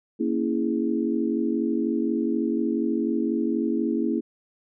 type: chord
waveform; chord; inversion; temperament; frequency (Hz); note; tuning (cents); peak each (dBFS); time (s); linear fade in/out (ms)
sine; A# half-diminished seventh; none; equal; 233.1 / 277.2 / 329.6 / 415.3; A#3 / C#4 / E4 / G#4; 0 / 0 / 0 / 0; -26 / -28 / -26 / -31; 0.19-4.21; 20
effects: none